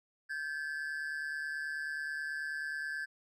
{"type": "tone pair together", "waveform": "triangle", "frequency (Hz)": [1568, 1717.3], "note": ["G6", "A6"], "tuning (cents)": [0, -43], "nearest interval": "major second", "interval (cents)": 157, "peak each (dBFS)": [-36, -38], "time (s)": [0.29, 3.06], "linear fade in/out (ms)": 20, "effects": []}